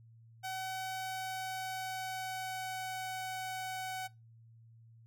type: tone with pitch glide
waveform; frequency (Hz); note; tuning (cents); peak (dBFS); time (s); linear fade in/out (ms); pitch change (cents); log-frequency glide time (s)
sawtooth; 756 to 751.2; F#5 to F#5; +37 to +26; -34; 0.43-4.08; 20; -11; 0.95-3.01
effects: noise-tail reverb RT60 0.2 s tail -20 dB re dry + added 114 Hz sine -56 dBFS peak until 5.06 s